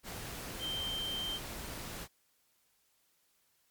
sine tone in noise, 3136 Hz, G7, in tune, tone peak -35 dBFS, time 0.59-1.4 s, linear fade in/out 50 ms, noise pink, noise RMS -43 dBFS, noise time 0.03-2.08 s, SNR +5 dB, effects white hiss -73 dBFS RMS until 3.7 s + MP3 96 kbps

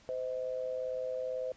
sine tone pair together, 514 / 631.9 Hz, C5 / D#5, -31 / +27 cents, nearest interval major third, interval 358 cents, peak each -34 / -40 dBFS, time 0.09-1.52 s, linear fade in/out 0 ms, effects pink hiss -61 dBFS RMS until 1.56 s + resampled to 16000 Hz

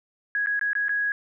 sine tone with dropouts, 1661.2 Hz, G#6, in tune, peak -22 dBFS, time 0.35-1.12 s, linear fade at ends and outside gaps 1 ms, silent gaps 0.461-0.47 / 0.594-0.612 / 0.732-0.752 / 0.883-0.893 s, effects none

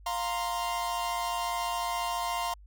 45% pulse chord, F suspended fourth, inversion none, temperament equal, 698.5 / 932.3 / 1046.5 Hz, F5 / Bb5 / C6, 0 / 0 / 0 cents, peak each -34 dBFS, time 0.06-2.54 s, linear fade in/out 5 ms, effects added 50 Hz sine -49 dBFS peak until 2.66 s

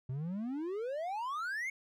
triangle exponential sweep, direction up, 123.47 to 2217 Hz, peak -33 dBFS, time 0.09-1.7 s, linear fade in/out 5 ms, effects none

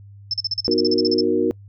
sine tone bursts, 5274 Hz, E8, in tune, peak -19 dBFS, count 14, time 0.31-1.208 s, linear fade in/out 2 ms, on 27 ms, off 40 ms
sine chord, B major seventh, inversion none, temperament equal with one note detuned, 246.9 / 311.1 / 368.5 / 466.2 Hz, B3 / D#4 / F#4 / A#4, 0 / 0 / -7 / 0 cents, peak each -25 / -22 / -20 / -21 dBFS, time 0.68-1.51 s, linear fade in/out 0 ms
effects noise-tail reverb RT60 0.1 s tail -25 dB re dry + added 100 Hz sine -40 dBFS peak until 1.68 s

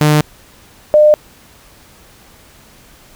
sawtooth / sine tone pair in turn, 150.8 / 603.2 Hz, D3 / D5, +46 / +46 cents, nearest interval 2 octaves, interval 2400 cents, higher second, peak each -4 dBFS, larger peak neither, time 0.01-0.21 / 0.94-1.14 s, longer neither, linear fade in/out 0 ms, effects pink hiss -44 dBFS RMS until 3.15 s

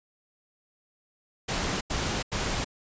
pink noise bursts, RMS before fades -29 dBFS, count 3, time 1.48-2.646 s, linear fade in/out 10 ms, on 330 ms, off 88 ms, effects resampled to 16000 Hz

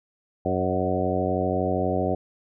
harmonic tone with a mistuned harmonic, 92.5 Hz, F#2, in tune, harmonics 1 / 2 / 3 / 4 / 5 / 6 / 7 / 8, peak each -30 / -30 / -30 / -30 / -30 / -30 / -30 / -30 dBFS, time 0.45-2.15 s, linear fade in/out 5 ms, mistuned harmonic 7, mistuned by -23 cents, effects none

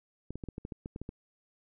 clicks, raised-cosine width 3 ms, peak -26 dBFS, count 11, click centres 0.306 / 0.356 / 0.438 / 0.487 / 0.581 / 0.651 / 0.722 / 0.859 / 0.961 / 1.016 / 1.091 s, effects none

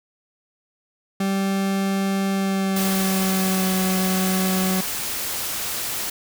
40% pulse tone with pitch glide, 194.7 to 187.63 Hz, G3 to F#3, -12 to +24 cents, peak -19 dBFS, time 1.2-4.81 s, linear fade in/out 5 ms, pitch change -64 cents, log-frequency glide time 2.31-3.79 s
white noise, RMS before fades -27 dBFS, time 2.76-6.1 s, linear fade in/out 5 ms
effects none

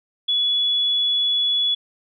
sine tone, 3403 Hz, G#7, 41 cents sharp, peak -17 dBFS, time 0.28-1.75 s, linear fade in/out 10 ms, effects none

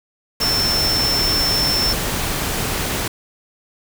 sine tone in noise, 5360 Hz, E8, 28 cents sharp, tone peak -17 dBFS, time 0.41-1.93 s, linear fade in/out 5 ms, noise pink, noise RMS -22 dBFS, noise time 0.4-3.08 s, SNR +2 dB, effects none

